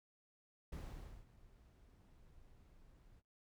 brown noise with ADSR envelope, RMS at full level -45 dBFS, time 0.72-3.22 s, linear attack 6 ms, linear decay 520 ms, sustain -19 dB, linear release 36 ms, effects noise-tail reverb RT60 0.2 s tail -20 dB re dry

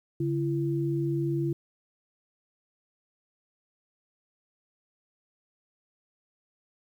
sine tone pair together, 141.7 / 337 Hz, C#3 / E4, +38 / +38 cents, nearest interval octave + minor third, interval 1500 cents, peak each -28 dBFS, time 0.2-1.53 s, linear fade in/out 5 ms, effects 10-bit

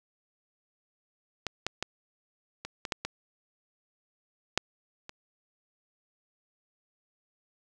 clicks, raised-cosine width 0.2 ms, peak -14 / -12 / -13 / -20 / -17 / -11 / -15 / -6 / -24 dBFS, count 9, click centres 1.467 / 1.666 / 1.826 / 2.65 / 2.852 / 2.922 / 3.05 / 4.576 / 5.094 s, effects none

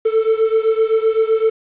triangle beating tone pair, 440.8 / 448.6 Hz, A4 / A4, +3 / +34 cents, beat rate 7.8 Hz, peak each -13 / -15 dBFS, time 0.05-1.5 s, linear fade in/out 10 ms, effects resampled to 8000 Hz + 7-bit

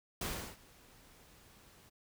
pink noise with ADSR envelope, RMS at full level -37 dBFS, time 0.21-1.9 s, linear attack 4 ms, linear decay 350 ms, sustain -24 dB, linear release 17 ms, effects none

